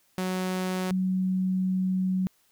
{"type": "tone pair in turn", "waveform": ["sawtooth", "sine"], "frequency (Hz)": [185, 186.5], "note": ["F#3", "F#3"], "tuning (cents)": [0, 14], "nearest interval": "unison", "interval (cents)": 14, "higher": "second", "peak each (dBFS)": -23, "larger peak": "neither", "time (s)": [[0.18, 0.91], [0.91, 2.27]], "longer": "second", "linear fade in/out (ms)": 0, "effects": ["white hiss -66 dBFS RMS until 2.51 s"]}